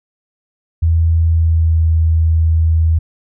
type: tone with pitch glide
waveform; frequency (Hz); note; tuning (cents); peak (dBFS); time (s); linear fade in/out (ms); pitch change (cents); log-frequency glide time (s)
sine; 82.2 to 80.97; E2 to E2; -4 to -30; -9; 0.82-2.99; 10; -26; 1.28-1.81
effects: none